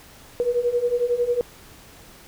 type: beating tone pair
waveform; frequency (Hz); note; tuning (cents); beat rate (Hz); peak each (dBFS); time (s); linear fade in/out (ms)
sine; 476.2 / 487.2; A#4 / B4; +37 / -24; 11; -24 / -21; 0.4-1.41; 0
effects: pink hiss -47 dBFS RMS until 2.27 s